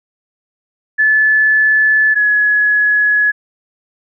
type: tone pair in turn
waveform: sine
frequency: 1732 / 1689.5 Hz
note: A6 / G#6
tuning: -28 / +29 cents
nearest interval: unison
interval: 43 cents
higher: first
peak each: -8 / -9 dBFS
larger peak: first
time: 0.98-2.15 / 2.15-3.32 s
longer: neither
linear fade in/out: 20 ms
effects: none